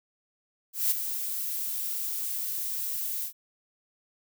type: noise with ADSR envelope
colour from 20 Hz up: violet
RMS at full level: -23 dBFS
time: 0.73-3.33 s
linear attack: 180 ms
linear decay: 16 ms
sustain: -9 dB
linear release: 95 ms
effects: none